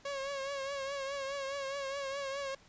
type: tone with vibrato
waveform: sawtooth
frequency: 551 Hz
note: C#5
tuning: 11 cents flat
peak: -32 dBFS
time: 0.05-2.55 s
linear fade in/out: 5 ms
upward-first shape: triangle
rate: 4.8 Hz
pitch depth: 58 cents each way
effects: pink hiss -61 dBFS RMS until 2.68 s + resampled to 16000 Hz